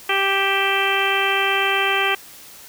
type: harmonic tone with a mistuned harmonic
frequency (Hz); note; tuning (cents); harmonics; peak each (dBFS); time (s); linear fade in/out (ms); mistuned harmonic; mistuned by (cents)
392; G4; 0; 1 / 2 / 3 / 4 / 5 / 6 / 7 / 8; -25 / -25 / -25 / -25 / -25 / -25 / -25 / -25; 0.09-2.15; 5; 7; -50
effects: white hiss -42 dBFS RMS until 2.68 s